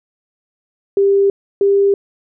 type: tone pair in turn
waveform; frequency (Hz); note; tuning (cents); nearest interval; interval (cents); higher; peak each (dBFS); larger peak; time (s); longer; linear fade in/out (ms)
sine; 396.4 / 398.1; G4 / G4; +19 / +27; unison; 8; second; -9; neither; 0.97-1.3 / 1.61-1.94; neither; 2
effects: none